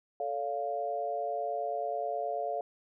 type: chord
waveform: sine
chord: A augmented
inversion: none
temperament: equal with one note detuned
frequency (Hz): 440 / 569 / 698.5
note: A4 / C#5 / E#5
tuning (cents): 0 / +45 / 0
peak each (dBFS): -38 / -36 / -33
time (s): 0.2-2.61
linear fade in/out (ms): 2
effects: none